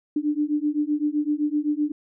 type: beating tone pair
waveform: sine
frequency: 293.7 / 301.5 Hz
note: D4 / D4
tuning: 0 / +46 cents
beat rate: 7.8 Hz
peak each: -24 dBFS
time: 0.16-1.92 s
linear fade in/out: 5 ms
effects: none